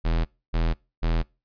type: tone bursts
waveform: square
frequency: 41.2 Hz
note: E1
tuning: in tune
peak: -21 dBFS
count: 3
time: 0.04-1.23 s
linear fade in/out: 20 ms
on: 210 ms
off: 280 ms
effects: noise-tail reverb RT60 0.3 s tail -26 dB re dry + resampled to 11025 Hz